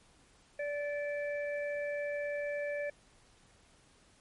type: harmonic tone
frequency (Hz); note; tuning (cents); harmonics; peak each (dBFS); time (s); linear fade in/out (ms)
581; D5; -19; 1 / 3 / 4; -34 / -42 / -45; 0.59-2.9; 5
effects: pink hiss -64 dBFS RMS until 4.2 s + MP3 48 kbps